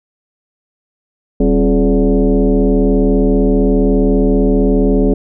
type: tone with frequency modulation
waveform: sine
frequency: 114.5 Hz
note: A#2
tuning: 31 cents flat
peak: -8 dBFS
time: 1.4-5.14 s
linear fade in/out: 5 ms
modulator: 154 Hz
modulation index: 2.4
effects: none

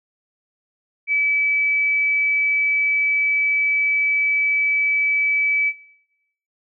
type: tone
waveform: sine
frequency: 2297 Hz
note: D7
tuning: 39 cents flat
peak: -16 dBFS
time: 1.07-5.73 s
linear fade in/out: 50 ms
effects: noise-tail reverb RT60 0.8 s tail -18 dB re dry

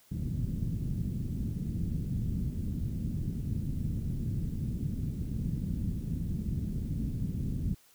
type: low-pass noise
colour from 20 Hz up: white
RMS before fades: -33 dBFS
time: 0.11-7.75 s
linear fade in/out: 10 ms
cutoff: 200 Hz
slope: 24 dB/octave
effects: white hiss -62 dBFS RMS until 7.94 s

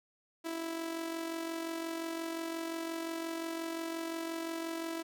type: tone with amplitude modulation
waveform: sawtooth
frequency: 329.6 Hz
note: E4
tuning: in tune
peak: -30 dBFS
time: 0.44-5.03 s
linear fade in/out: 20 ms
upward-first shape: sine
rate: 45.7 Hz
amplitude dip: 50%
effects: none

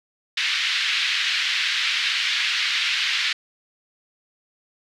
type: band-pass noise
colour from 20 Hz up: white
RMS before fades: -23 dBFS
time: 0.37-3.33 s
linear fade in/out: 5 ms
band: 1700 to 3900 Hz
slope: 24 dB/octave
effects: none

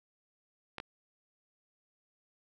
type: clicks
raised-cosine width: 0.3 ms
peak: -23 dBFS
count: 2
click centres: 0.783 / 0.801 s
effects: none

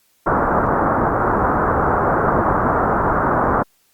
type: low-pass noise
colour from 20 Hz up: white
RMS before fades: -17 dBFS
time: 0.26-3.63 s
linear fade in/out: 10 ms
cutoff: 1400 Hz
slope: 48 dB/octave
effects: white hiss -60 dBFS RMS until 3.93 s + Opus 48 kbps

